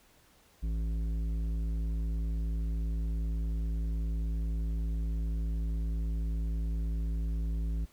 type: tone with tanh clipping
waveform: sine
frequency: 55 Hz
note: A1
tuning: in tune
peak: -31 dBFS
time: 0.62-7.86 s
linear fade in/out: 20 ms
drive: 11 dB
effects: pink hiss -63 dBFS RMS until 7.92 s